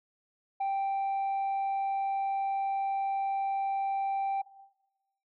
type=tone; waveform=sine; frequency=784 Hz; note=G5; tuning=in tune; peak=-25 dBFS; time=0.6-4.42 s; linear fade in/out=10 ms; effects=noise-tail reverb RT60 1.0 s tail -18 dB re dry + tanh soft clip ceiling -27 dBFS